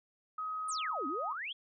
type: tone with pitch glide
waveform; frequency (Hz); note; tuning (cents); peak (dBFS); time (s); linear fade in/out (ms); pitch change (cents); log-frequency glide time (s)
sine; 1264 to 1251.6; D#6 to D#6; +27 to +10; -35; 0.38-1.33; 5; -17; 0.98-1.21
type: exponential two-way sweep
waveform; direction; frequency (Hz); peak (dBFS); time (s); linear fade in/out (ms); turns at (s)
sine; down then up; 9956 to 256.3 to 3464; -37; 0.68-1.53; 10; 1.07
effects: none